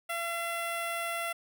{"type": "tone with notch filter", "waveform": "10% pulse", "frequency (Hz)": 679, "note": "F5", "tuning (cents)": -49, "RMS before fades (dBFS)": -34, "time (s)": [0.09, 1.33], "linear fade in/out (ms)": 10, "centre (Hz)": 4400, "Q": 1.2, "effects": []}